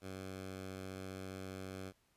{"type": "tone", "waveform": "10% pulse", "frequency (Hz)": 94.8, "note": "F#2", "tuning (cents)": 43, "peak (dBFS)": -36, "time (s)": [0.01, 1.93], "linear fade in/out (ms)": 50, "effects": ["pink hiss -75 dBFS RMS until 2.16 s", "resampled to 32000 Hz"]}